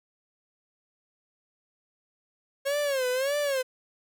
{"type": "tone with vibrato", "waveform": "45% pulse", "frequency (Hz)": 542, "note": "C#5", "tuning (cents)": -39, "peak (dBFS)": -25, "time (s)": [2.65, 3.63], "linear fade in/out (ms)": 20, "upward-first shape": "sine", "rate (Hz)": 1.7, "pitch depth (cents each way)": 140, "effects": []}